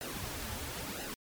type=noise with flanger; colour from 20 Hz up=pink; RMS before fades=-40 dBFS; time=0.01-1.14 s; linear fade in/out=0 ms; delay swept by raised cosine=0.86 to 6.36 ms; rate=0.99 Hz; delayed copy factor=-0.65; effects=MP3 96 kbps